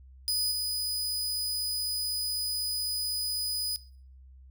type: tone with level steps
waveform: sawtooth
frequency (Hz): 4978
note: D#8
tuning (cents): 0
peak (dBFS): -23 / -26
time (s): 0.28-3.76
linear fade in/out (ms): 0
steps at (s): 0.51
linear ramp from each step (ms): 10
effects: noise-tail reverb RT60 0.5 s tail -20 dB re dry + added 65 Hz sine -49 dBFS peak until 4.5 s